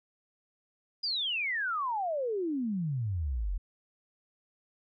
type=exponential sweep; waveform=sine; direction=down; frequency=4978 to 40.75 Hz; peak=-29 dBFS; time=1.03-3.58 s; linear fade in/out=10 ms; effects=none